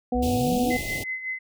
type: harmonic tone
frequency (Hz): 246.9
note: B3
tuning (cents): 0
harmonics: 1 / 2 / 3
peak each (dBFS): -24 / -27 / -28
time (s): 0.12-0.77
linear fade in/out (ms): 5
type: exponential sweep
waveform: sine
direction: up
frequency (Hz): 54 to 345.3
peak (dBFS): -27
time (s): 0.14-0.73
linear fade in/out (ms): 20
type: band-stop noise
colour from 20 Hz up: pink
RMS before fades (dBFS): -33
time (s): 0.22-1.04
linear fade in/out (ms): 10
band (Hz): 840 to 2500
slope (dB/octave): 96
type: tone with tremolo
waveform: sine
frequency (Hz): 2044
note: C7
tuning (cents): -41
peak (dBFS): -26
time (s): 0.7-1.39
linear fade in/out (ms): 10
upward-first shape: sine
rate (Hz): 5.4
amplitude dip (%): 65
effects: none